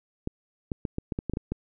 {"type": "clicks", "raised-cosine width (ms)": 3, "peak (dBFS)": -16, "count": 10, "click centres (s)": [0.274, 0.718, 0.852, 0.984, 1.122, 1.189, 1.297, 1.336, 1.371, 1.52], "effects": []}